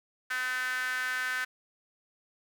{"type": "tone with high-pass filter", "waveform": "sawtooth", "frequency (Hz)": 254.5, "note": "C4", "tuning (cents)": -48, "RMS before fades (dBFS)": -32, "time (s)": [0.3, 1.45], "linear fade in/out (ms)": 10, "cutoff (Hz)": 1600, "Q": 7.2, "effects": []}